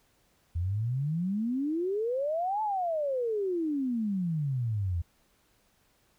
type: exponential two-way sweep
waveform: sine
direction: up then down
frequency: 81.6 to 880 to 81.6 Hz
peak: -27 dBFS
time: 0.55-5.02 s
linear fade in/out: 10 ms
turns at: 2.62 s
effects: pink hiss -68 dBFS RMS until 6.18 s